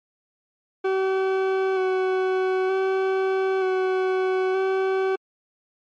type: tone with vibrato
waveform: 40% pulse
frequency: 378.3 Hz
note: F#4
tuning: 38 cents sharp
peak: -19 dBFS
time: 0.84-5.16 s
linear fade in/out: 10 ms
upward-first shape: square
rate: 0.54 Hz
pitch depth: 15 cents each way
effects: low-pass 2000 Hz 12 dB/octave + MP3 48 kbps